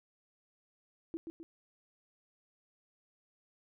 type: tone with echo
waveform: sine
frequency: 329.6 Hz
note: E4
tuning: in tune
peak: -35 dBFS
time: 1.14-1.17 s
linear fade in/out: 0 ms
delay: 130 ms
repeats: 2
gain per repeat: -5 dB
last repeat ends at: 1.43 s
effects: none